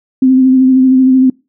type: tone with vibrato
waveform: sine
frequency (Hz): 260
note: C4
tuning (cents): -11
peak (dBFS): -4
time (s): 0.22-1.3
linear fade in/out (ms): 5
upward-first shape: sine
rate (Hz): 13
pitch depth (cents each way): 25
effects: noise-tail reverb RT60 0.3 s tail -26 dB re dry